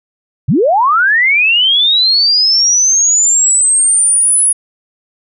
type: linear sweep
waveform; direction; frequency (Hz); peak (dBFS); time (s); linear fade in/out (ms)
sine; up; 96.6 to 10400; -7; 0.48-4.53; 10
effects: none